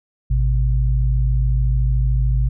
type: tone pair together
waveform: sine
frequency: 53.3 / 127 Hz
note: G#1 / B2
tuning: +46 / +49 cents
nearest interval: octave + minor third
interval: 1503 cents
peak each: -15 / -20 dBFS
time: 0.3-2.49 s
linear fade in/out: 10 ms
effects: none